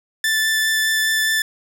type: tone with vibrato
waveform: sawtooth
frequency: 1760 Hz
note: A6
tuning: in tune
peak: -13 dBFS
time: 0.24-1.42 s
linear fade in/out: 2 ms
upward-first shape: triangle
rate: 4.9 Hz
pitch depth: 10 cents each way
effects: none